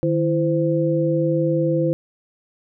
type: tone cluster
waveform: sine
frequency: 153.3 / 333.4 / 515 Hz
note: D#3 / E4 / C5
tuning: -25 / +20 / -28 cents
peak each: -21 dBFS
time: 0.03-1.93 s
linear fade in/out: 0 ms
effects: none